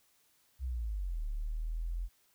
sine linear two-way sweep, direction down then up, 67 to 36.26 to 43.86 Hz, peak -33 dBFS, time 0.59-2.09 s, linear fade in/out 50 ms, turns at 1.26 s, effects white hiss -70 dBFS RMS until 2.34 s

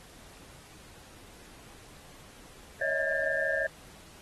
sine tone cluster, 554 / 627 / 653 / 1623 / 1776 Hz, C#5 / D#5 / E5 / G#6 / A6, -1 / +13 / -17 / -40 / +16 cents, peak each -33 / -34 / -38 / -31 / -32 dBFS, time 2.81-3.67 s, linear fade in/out 5 ms, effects pink hiss -53 dBFS RMS until 4.21 s + AAC 32 kbps

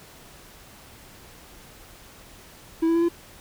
triangle tone with pitch steps, 326.8 / 331.6 / 336.4 / 341.3 Hz, E4 / E4 / E4 / F4, -15 / +10 / +35 / -40 cents, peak -16 dBFS, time 2.82-3.088 s, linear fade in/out 10 ms, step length 67 ms, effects pink hiss -48 dBFS RMS until 3.4 s

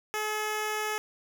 10% pulse tone, 427 Hz, G#4, 48 cents sharp, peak -21 dBFS, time 0.14-0.98 s, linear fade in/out 0 ms, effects none

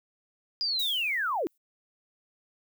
sine linear sweep, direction down, 4945 to 282.3 Hz, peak -26 dBFS, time 0.61-1.47 s, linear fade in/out 0 ms
violet noise with exponential decay, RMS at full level -35 dBFS, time 0.79-1.58 s, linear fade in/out 5 ms, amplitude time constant 170 ms
effects none

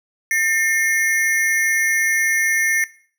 square ring-modulated tone, 1975.5 Hz, B6, in tune, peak -14 dBFS, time 0.31-2.84 s, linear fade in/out 0 ms, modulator 168 Hz, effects noise-tail reverb RT60 0.5 s tail -18 dB re dry

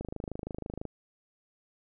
click train, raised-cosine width 2 ms, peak -23 dBFS, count 23, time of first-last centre 0.01-0.853 s, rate 26.1 Hz, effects none

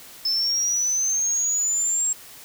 sine linear sweep, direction up, 5230 to 7560 Hz, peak -18 dBFS, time 0.25-2.13 s, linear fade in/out 5 ms, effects tanh soft clip ceiling -18 dBFS + white hiss -44 dBFS RMS until 2.44 s

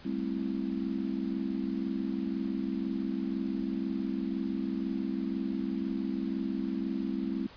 sine chord, A minor seventh, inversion third, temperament just, 198 / 220 / 264 / 330 Hz, G3 / A3 / C4 / E4, +18 / 0 / +16 / +2 cents, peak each -35 / -37 / -34 / -37 dBFS, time 0.05-7.47 s, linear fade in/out 5 ms, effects pink hiss -52 dBFS RMS until 7.56 s + resampled to 11025 Hz

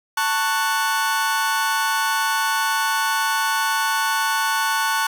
40% pulse chord, F# minor, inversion first, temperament just, 888 / 1110 / 1480 Hz, A5 / C#6 / F#6, +16 / +2 / 0 cents, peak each -22 / -24 / -22 dBFS, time 0.17-5.07 s, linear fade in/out 5 ms, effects none

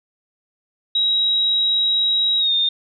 sine tone with pitch glide, 3836 to 3642 Hz, A#7 to A#7, +49 to -41 cents, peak -15 dBFS, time 0.95-2.69 s, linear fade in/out 5 ms, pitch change -90 cents, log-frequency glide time 2.38-2.53 s, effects none

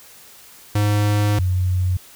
square / sine tone pair in turn, 103.83 / 91.34 Hz, G#2 / F#2, 0 / -22 cents, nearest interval major second, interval 222 cents, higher first, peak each -16 dBFS, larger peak neither, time 0.75-1.39 / 1.39-1.97 s, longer first, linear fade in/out 5 ms, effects white hiss -45 dBFS RMS until 2.15 s

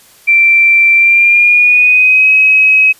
sine tone with pitch glide, 2349 to 2547 Hz, D7 to D#7, 0 to +40 cents, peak -4 dBFS, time 0.27-2.93 s, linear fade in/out 20 ms, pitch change +140 cents, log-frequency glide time 0.95-2.3 s, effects white hiss -43 dBFS RMS until 2.99 s + resampled to 32000 Hz

